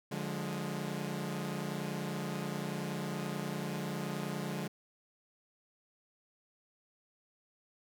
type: chord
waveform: sawtooth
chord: D diminished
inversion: none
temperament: equal with one note detuned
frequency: 146.83 / 177.87 / 207.7 Hz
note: D3 / F3 / Ab3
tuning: 0 / +32 / 0 cents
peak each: -36 / -36 / -36 dBFS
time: 0.11-4.68 s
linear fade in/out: 10 ms
effects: none